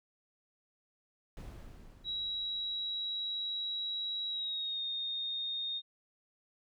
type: noise with exponential decay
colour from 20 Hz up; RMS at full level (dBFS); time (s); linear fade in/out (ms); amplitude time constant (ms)
brown; -43; 1.37-3.49; 1; 460
type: tone with pitch glide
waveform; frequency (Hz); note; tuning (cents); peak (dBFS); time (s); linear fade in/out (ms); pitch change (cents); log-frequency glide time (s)
sine; 3873 to 3687; B7 to A#7; -35 to -20; -34; 2.04-5.82; 50; -85; 4.29-4.81
effects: none